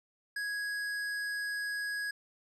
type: tone with hard clipping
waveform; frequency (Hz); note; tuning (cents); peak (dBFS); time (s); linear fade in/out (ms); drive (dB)
triangle; 1661.2; G#6; 0; -35; 0.36-2.11; 5; 15
effects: none